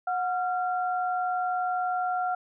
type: tone pair together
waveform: sine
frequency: 730 / 1378.1 Hz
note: F#5 / F6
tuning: -24 / -23 cents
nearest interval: major seventh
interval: 1101 cents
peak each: -26 / -32 dBFS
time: 0.07-2.35 s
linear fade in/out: 5 ms
effects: none